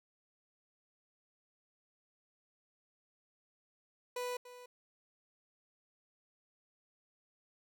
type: tone with echo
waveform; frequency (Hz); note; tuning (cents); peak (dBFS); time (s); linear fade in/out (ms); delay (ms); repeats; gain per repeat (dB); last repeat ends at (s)
30% pulse; 493.9; B4; 0; -34; 4.16-4.37; 5; 290; 1; -14; 4.66
effects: none